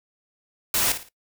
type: noise with echo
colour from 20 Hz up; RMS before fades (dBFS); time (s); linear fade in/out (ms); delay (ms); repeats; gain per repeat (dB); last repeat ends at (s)
white; -22; 0.74-0.92; 2; 56; 3; -10; 1.088
effects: noise-tail reverb RT60 0.1 s tail -18 dB re dry